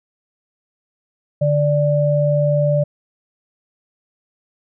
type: tone pair together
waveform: sine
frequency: 146.66 / 587.3 Hz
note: D3 / D5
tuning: -2 / 0 cents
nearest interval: 2 octaves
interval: 2402 cents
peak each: -16 dBFS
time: 1.41-2.84 s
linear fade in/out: 10 ms
effects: none